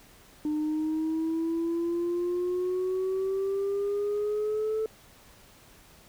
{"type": "exponential sweep", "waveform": "sine", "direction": "up", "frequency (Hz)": [301.2, 440], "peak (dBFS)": -24, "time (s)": [0.45, 4.86], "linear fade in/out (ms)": 2, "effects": ["tanh soft clip ceiling -24 dBFS", "pink hiss -55 dBFS RMS until 6.08 s"]}